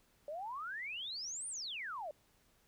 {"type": "exponential two-way sweep", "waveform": "sine", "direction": "up then down", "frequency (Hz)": [566, 9397, 566], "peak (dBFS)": -40, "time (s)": [0.28, 2.11], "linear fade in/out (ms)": 2, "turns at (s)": 1.48, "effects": ["pink hiss -71 dBFS RMS until 2.67 s"]}